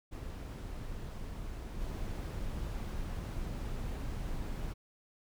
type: noise with level steps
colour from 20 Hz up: brown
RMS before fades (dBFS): -41 / -38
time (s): 0.11-4.74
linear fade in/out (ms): 20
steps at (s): 1.8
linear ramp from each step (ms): 10
effects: none